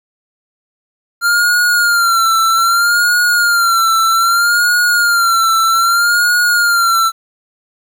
square tone with vibrato, 1389 Hz, F6, 10 cents flat, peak -10 dBFS, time 1.21-7.12 s, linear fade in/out 50 ms, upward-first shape sine, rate 0.63 Hz, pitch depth 68 cents each way, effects 8-bit

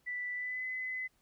sine tone with pitch glide, 1975.5 to 2023 Hz, B6 to B6, 0 to +41 cents, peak -35 dBFS, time 0.06-1.08 s, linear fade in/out 20 ms, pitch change +41 cents, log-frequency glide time 0.34-0.65 s, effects pink hiss -73 dBFS RMS until 1.21 s

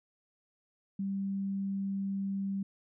sine tone, 196 Hz, G3, in tune, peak -31 dBFS, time 0.99-2.63 s, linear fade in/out 5 ms, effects none

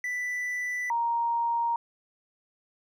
triangle / sine tone pair in turn, 1981 / 934.9 Hz, B6 / A#5, +5 / +5 cents, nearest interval octave + minor second, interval 1300 cents, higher first, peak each -27 / -24 dBFS, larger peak second, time 0.04-0.9 / 0.9-1.76 s, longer neither, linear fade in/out 2 ms, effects none

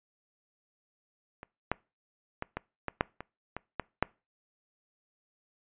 clicks, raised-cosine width 0.5 ms, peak -28 / -12 / -18 / -18 / -17 / -9 / -24 / -21 / -16 / -9 dBFS, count 10, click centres 1.431 / 1.716 / 2.424 / 2.57 / 2.883 / 3.009 / 3.206 / 3.566 / 3.797 / 4.026 s, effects noise-tail reverb RT60 0.3 s tail -24 dB re dry + resampled to 8000 Hz

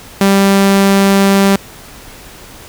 sawtooth tone, 196.6 Hz, G3, 5 cents sharp, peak -3 dBFS, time 0.21-1.56 s, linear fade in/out 2 ms, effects pink hiss -35 dBFS RMS until 2.68 s

